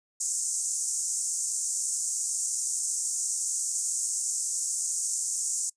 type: band-pass noise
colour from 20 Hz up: pink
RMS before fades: -30 dBFS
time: 0.2-5.7 s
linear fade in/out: 10 ms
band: 6400 to 9200 Hz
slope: 48 dB/octave
effects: noise-tail reverb RT60 0.1 s tail -22 dB re dry + resampled to 22050 Hz

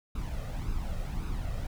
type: noise with flanger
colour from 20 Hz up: brown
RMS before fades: -33 dBFS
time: 0.15-1.67 s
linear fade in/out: 5 ms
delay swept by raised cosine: 0.78 to 1.6 ms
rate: 1.8 Hz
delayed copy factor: +0.6
effects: none

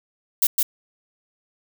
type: noise with echo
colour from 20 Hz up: violet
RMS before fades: -17 dBFS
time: 0.42-0.47 s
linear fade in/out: 5 ms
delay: 160 ms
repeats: 1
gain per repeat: -2 dB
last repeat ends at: 0.63 s
effects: none

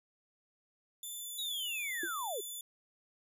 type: tone with pitch glide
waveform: 5% pulse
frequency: 3520 to 3492 Hz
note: A7 to A7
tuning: 0 to -14 cents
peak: -34 dBFS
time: 1.03-2.61 s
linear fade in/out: 2 ms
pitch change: -14 cents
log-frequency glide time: 1.15-1.3 s
type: linear sweep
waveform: sine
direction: down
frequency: 3900 to 364.8 Hz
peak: -36 dBFS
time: 1.38-2.41 s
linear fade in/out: 10 ms
type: tone with exponential decay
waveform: sine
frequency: 342.3 Hz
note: F4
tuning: 35 cents flat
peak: -33 dBFS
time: 2.03-2.11 s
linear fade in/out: 5 ms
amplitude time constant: 16 ms
effects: none

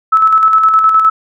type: tone with tremolo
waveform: sine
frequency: 1304 Hz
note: E6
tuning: 19 cents flat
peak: -4 dBFS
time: 0.12-1.1 s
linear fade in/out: 10 ms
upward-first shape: square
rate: 9.7 Hz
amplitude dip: 40%
effects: none

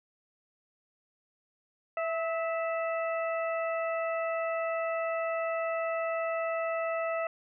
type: harmonic tone with a mistuned harmonic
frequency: 659.3 Hz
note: E5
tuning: in tune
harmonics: 1 / 2 / 3 / 4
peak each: -30 / -36 / -40 / -42 dBFS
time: 1.97-7.27 s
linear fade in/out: 2 ms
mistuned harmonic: 2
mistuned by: -32 cents
effects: none

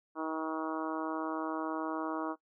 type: harmonic tone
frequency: 158.9 Hz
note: D#3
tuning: 37 cents sharp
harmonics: 2 / 3 / 4 / 5 / 6 / 7 / 8 / 9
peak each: -36 / -44 / -42 / -44 / -41 / -41 / -44 / -47 dBFS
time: 0.15-2.36 s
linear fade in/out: 50 ms
effects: noise-tail reverb RT60 0.1 s tail -20 dB re dry

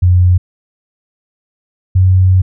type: tone pair in turn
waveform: sine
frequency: 89.9 / 92.96 Hz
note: F#2 / F#2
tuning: -49 / +9 cents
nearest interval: minor second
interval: 58 cents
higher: second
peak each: -5 dBFS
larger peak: neither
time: 0.02-0.38 / 1.95-2.42 s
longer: second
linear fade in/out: 10 ms
effects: none

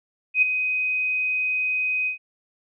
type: tone with ADSR envelope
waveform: sine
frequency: 2510 Hz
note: D#7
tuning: 15 cents sharp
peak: -12 dBFS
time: 0.34-2.18 s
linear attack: 84 ms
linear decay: 7 ms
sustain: -9 dB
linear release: 110 ms
effects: none

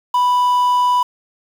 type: tone with quantisation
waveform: triangle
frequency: 987.8 Hz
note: B5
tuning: in tune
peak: -10 dBFS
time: 0.14-1.03 s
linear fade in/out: 5 ms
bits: 6
effects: none

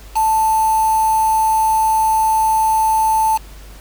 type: tone with quantisation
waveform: sine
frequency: 880 Hz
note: A5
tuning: in tune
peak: -12 dBFS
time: 0.15-3.38 s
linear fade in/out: 20 ms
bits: 4
effects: added 50 Hz sine -35 dBFS peak until 3.8 s + pink hiss -43 dBFS RMS until 3.8 s

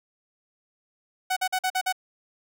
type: tone bursts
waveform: sawtooth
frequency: 746 Hz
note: F#5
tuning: 14 cents sharp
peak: -19 dBFS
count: 6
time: 1.3-1.926 s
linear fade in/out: 10 ms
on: 66 ms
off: 46 ms
effects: none

